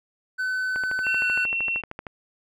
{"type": "tone with pitch glide", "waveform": "triangle", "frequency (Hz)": [1513, 1490.4], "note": ["F#6", "F#6"], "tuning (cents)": [38, 12], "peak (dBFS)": -22, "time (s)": [0.38, 1.46], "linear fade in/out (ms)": 20, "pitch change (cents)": -26, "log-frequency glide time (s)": [1.17, 1.25]}
{"type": "click train", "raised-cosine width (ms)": 0.5, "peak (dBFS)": -19, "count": 18, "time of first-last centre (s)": [0.76, 2.068], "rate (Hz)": 13}
{"type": "tone", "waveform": "sine", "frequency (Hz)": 2716, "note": "F7", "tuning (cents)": -49, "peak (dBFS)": -23, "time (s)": [1.03, 1.82], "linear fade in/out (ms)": 50}
{"effects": []}